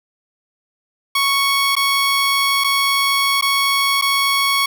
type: tone with dropouts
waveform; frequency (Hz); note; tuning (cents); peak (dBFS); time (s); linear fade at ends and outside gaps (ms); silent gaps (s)
15% pulse; 1108.7; C#6; 0; -8; 1.15-4.66; 5; 1.754-1.765 / 2.639-2.643 / 3.412-3.423 / 4.014-4.021
effects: none